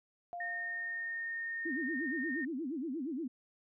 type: tone with exponential decay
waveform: sine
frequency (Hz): 698.5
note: F5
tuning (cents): 0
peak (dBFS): -38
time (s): 0.33-1.53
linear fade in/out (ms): 0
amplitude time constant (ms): 260
type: tone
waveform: sine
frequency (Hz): 1835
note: A#6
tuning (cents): -28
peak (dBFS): -36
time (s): 0.4-2.45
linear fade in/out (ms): 5
type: tone with vibrato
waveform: sine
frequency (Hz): 290.3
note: D4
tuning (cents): -20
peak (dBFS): -35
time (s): 1.65-3.28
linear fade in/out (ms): 10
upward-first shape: sine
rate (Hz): 8.5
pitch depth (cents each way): 280
effects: none